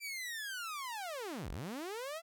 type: linear two-way sweep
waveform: sawtooth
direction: down then up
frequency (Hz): 2363 to 30.87 to 684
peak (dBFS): -36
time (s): 0-2.22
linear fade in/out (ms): 50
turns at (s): 1.5
effects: none